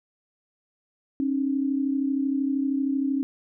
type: tone pair together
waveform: sine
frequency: 270.3 / 303.2 Hz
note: C#4 / D#4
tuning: -44 / -45 cents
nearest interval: major second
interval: 199 cents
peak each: -23 / -29 dBFS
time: 1.2-3.23 s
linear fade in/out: 0 ms
effects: none